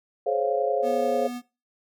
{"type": "chord", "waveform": "sine", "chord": "Db major seventh", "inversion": "second", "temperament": "equal with one note detuned", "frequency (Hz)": [423.8, 523.3, 554.4, 698.5], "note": ["Ab4", "C5", "Db5", "F5"], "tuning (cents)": [35, 0, 0, 0], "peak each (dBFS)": -27, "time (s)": [0.26, 1.28], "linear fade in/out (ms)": 10}
{"type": "tone", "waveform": "square", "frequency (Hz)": 244.4, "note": "B3", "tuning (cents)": -18, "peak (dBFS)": -32, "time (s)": [0.82, 1.42], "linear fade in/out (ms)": 50}
{"effects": ["noise-tail reverb RT60 0.3 s tail -20 dB re dry"]}